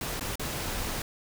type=noise with dropouts; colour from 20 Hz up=pink; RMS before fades=-33 dBFS; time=0.01-1.02 s; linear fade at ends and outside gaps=2 ms; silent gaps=0.196-0.209 / 0.356-0.395 s; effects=none